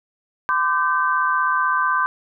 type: tone cluster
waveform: sine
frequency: 1021 / 1177 / 1546 Hz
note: C6 / D6 / G6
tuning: -43 / +3 / -24 cents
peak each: -21 dBFS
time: 0.49-2.06 s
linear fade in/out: 0 ms
effects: none